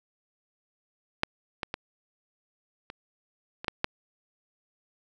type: clicks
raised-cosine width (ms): 0.3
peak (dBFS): -7 / -14 / -15 / -23 / -21 / -10 / -8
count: 7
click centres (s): 1.234 / 1.632 / 1.741 / 2.901 / 3.645 / 3.682 / 3.844
effects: none